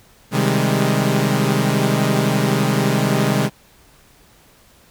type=chord; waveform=sawtooth; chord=Ab major seventh; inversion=first; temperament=equal with one note detuned; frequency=131.65 / 155.56 / 196 / 207.7 Hz; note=C3 / Eb3 / G3 / Ab3; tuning=+11 / 0 / 0 / 0 cents; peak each=-16 / -17 / -18 / -17 dBFS; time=0.31-3.5 s; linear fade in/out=50 ms; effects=pink hiss -51 dBFS RMS until 4.9 s